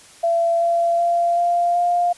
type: tone with pitch steps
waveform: sine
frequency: 675 / 681.7 / 688.4 / 695.2 / 702 Hz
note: E5 / F5 / F5 / F5 / F5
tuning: +41 / -42 / -25 / -8 / +9 cents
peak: -15 dBFS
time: 0.23-2.13 s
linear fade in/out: 10 ms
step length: 380 ms
effects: white hiss -46 dBFS RMS until 2.17 s + resampled to 24000 Hz